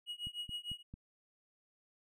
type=tone with tremolo; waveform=triangle; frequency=2900 Hz; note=F#7; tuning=35 cents flat; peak=-35 dBFS; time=0.06-0.83 s; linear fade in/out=50 ms; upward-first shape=triangle; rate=6.6 Hz; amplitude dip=100%
type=click train; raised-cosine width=5 ms; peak=-35 dBFS; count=4; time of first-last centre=0.27-0.94 s; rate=4.48 Hz
effects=none